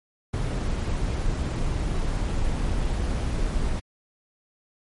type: noise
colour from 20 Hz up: brown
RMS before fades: -25 dBFS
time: 0.33-3.8 s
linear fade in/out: 10 ms
effects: MP3 48 kbps